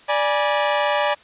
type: chord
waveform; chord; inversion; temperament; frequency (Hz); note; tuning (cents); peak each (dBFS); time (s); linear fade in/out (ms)
sawtooth; G# diminished; second; equal with one note detuned; 587.3 / 830.6 / 967.4; D5 / G#5 / B5; 0 / 0 / -36; -16 / -19 / -21; 0.08-1.15; 20
effects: white hiss -49 dBFS RMS until 1.23 s + resampled to 8000 Hz